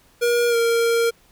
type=tone with pitch glide; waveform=square; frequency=476.7 to 464.2 Hz; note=A#4 to A#4; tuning=+39 to -7 cents; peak=-17 dBFS; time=0.21-1.11 s; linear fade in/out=20 ms; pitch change=-46 cents; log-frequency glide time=0.49-0.56 s; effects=pink hiss -56 dBFS RMS until 1.31 s